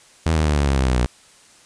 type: tone with pitch steps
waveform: sawtooth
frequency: 81 / 77.75 / 74.62 / 71.62 / 68.75 / 65.98 / 63.33 / 60.79 Hz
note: E2 / D#2 / D2 / D2 / C#2 / C2 / B1 / B1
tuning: -30 / -1 / +28 / -43 / -14 / +15 / +44 / -27 cents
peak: -12 dBFS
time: 0.26-1.06 s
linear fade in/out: 0 ms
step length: 100 ms
effects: white hiss -50 dBFS RMS until 1.65 s + resampled to 22050 Hz